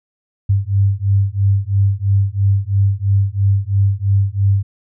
sine beating tone pair, 97.5 / 100.5 Hz, G2 / G2, -9 / +44 cents, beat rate 3 Hz, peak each -15 dBFS, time 0.49-4.63 s, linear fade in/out 10 ms, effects none

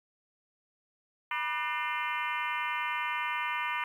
harmonic tone with a mistuned harmonic, 300 Hz, D4, 37 cents sharp, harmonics 3 / 4 / 5 / 6 / 7 / 8 / 9 / 10, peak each -35 / -37 / -41 / -39 / -37 / -39 / -43 / -44 dBFS, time 1.31-3.84 s, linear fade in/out 2 ms, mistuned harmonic 3, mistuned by +130 cents, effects 10-bit

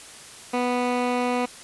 15% pulse tone with low-pass filter, 246.7 Hz, B3, 2 cents flat, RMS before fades -24 dBFS, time 0.53-1.46 s, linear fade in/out 10 ms, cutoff 2800 Hz, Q 0.93, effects white hiss -43 dBFS RMS until 1.63 s + resampled to 24000 Hz

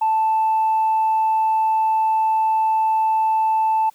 sine tone, 880 Hz, A5, in tune, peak -14 dBFS, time 0.01-3.9 s, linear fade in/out 10 ms, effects tanh soft clip ceiling -12 dBFS + white hiss -56 dBFS RMS until 3.94 s

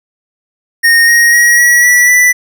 square tone with pitch steps, 1850 / 1874.7 / 1899.8 / 1925.2 / 1951 / 1977.1 Hz, A#6 / A#6 / A#6 / B6 / B6 / B6, -14 / +9 / +32 / -45 / -22 / +1 cents, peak -5 dBFS, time 0.83-2.33 s, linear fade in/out 20 ms, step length 250 ms, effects none

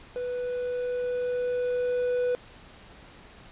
triangle tone with level ramp, 493.9 Hz, B4, in tune, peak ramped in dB -27 to -21 dBFS, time 0.16-2.35 s, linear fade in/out 0 ms, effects pink hiss -50 dBFS RMS until 3.51 s + resampled to 8000 Hz

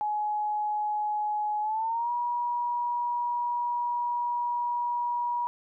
sine tone with pitch glide, 842 to 961.6 Hz, G#5 to B5, +24 to -46 cents, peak -26 dBFS, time 0.01-5.47 s, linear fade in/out 0 ms, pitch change +230 cents, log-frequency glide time 1.61-2.11 s, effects none

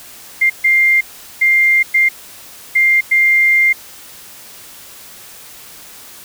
sine tone bursts at uneven times, 2100 Hz, C7, 6 cents sharp, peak -8 dBFS, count 6, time 0.41-0.5 / 0.64-1.01 / 1.41-1.83 / 1.94-2.09 / 2.75-3.01 / 3.11-3.73 s, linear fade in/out 10 ms, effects white hiss -37 dBFS RMS until 6.24 s

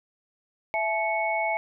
sine tone cluster, 662 / 860 / 2210 Hz, E5 / A5 / C#7, +7 / -40 / -6 cents, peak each -28 dBFS, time 0.74-1.57 s, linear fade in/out 0 ms, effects none

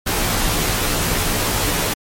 pink noise with comb filter, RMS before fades -19 dBFS, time 0.06-1.94 s, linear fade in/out 10 ms, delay 15 ms, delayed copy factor -1, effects MP3 64 kbps

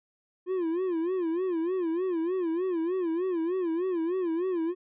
triangle tone with vibrato, 349.2 Hz, F4, in tune, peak -24 dBFS, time 0.46-4.75 s, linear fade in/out 50 ms, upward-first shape sine, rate 3.3 Hz, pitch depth 140 cents each way, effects resampled to 8000 Hz

